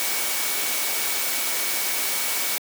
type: tone in noise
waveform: sine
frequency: 2253 Hz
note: C#7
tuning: 28 cents sharp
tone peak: -34 dBFS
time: 0-2.58 s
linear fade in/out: 0 ms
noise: white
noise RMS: -25 dBFS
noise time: 0-2.58 s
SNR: -12 dB
effects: high-pass 300 Hz 12 dB/octave